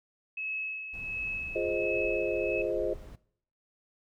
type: tone with tremolo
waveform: sine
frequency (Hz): 2581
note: E7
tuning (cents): -37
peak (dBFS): -31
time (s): 0.37-2.62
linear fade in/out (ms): 5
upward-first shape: sine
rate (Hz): 1.4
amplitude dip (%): 55
type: noise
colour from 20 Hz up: brown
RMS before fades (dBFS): -46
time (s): 0.93-3.16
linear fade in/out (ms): 10
type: chord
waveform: sine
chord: F minor seventh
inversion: none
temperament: equal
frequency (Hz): 349.2 / 415.3 / 523.3 / 622.3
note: F4 / Ab4 / C5 / Eb5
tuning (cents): 0 / 0 / 0 / 0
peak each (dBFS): -33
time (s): 1.55-2.94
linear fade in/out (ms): 10
effects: noise-tail reverb RT60 0.6 s tail -19 dB re dry